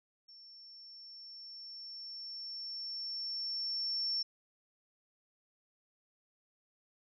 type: tone with level ramp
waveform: sine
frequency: 5430 Hz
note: F8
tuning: 50 cents flat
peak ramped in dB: -53 to -31 dBFS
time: 0.28-4.23 s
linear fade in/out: 10 ms
effects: none